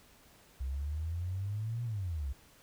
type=exponential two-way sweep; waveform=sine; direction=up then down; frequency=63.7 to 121.2 to 63.7 Hz; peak=-33 dBFS; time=0.6-2.33 s; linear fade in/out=10 ms; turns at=1.84 s; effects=pink hiss -61 dBFS RMS until 2.62 s